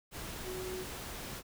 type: tone in noise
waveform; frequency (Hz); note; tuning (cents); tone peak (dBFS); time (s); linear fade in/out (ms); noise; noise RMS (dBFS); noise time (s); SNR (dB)
sine; 370; F#4; 0; -39; 0.43-0.86; 50; pink; -43; 0.11-1.43; +1
effects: none